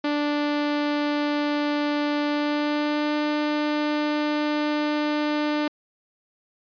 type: tone with pitch glide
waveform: sawtooth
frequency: 293.7 to 298.7 Hz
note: D4 to D4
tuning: 0 to +29 cents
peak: -18 dBFS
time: 0.04-5.68 s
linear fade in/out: 5 ms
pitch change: +29 cents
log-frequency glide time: 2.28-3.17 s
effects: resampled to 11025 Hz